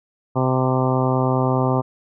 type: harmonic tone with a mistuned harmonic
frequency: 129.3 Hz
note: C3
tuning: 20 cents flat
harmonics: 1 / 2 / 3 / 4 / 5 / 6 / 7 / 8 / 9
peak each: -20 / -23 / -25 / -26 / -27 / -28 / -28 / -29 / -30 dBFS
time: 0.35-1.82 s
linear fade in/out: 20 ms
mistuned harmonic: 9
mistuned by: +22 cents
effects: none